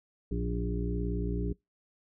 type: harmonic tone with a mistuned harmonic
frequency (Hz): 58.1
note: A#1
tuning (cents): -5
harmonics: 1 / 2 / 3 / 5 / 6 / 7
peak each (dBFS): -32 / -38 / -35 / -38 / -44 / -39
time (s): 0.31-1.53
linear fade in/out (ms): 5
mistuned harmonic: 3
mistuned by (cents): +40
effects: noise-tail reverb RT60 0.2 s tail -26 dB re dry